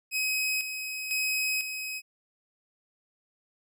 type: tone with tremolo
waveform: sawtooth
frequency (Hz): 2536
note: D#7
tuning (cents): +32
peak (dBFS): -23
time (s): 0.11-2.02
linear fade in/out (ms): 50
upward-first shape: square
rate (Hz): 1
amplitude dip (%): 55
effects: none